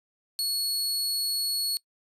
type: tone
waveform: sawtooth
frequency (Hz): 4366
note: C#8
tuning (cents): -27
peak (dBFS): -23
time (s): 0.39-1.77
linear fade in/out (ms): 0
effects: noise-tail reverb RT60 0.1 s tail -24 dB re dry + resampled to 32000 Hz